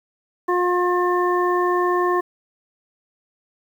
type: harmonic tone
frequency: 356.9 Hz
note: F4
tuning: 38 cents sharp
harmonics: 1 / 2 / 3 / 5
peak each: -19 / -27 / -21 / -29 dBFS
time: 0.48-2.21 s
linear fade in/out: 10 ms
effects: 8-bit